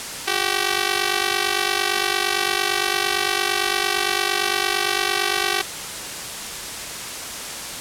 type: ring-modulated tone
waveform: 5% pulse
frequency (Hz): 383.9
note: G4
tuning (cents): -36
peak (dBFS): -5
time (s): 0.27-5.62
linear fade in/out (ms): 10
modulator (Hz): 24.4
effects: white hiss -30 dBFS RMS until 7.8 s + low-pass 10000 Hz 12 dB/octave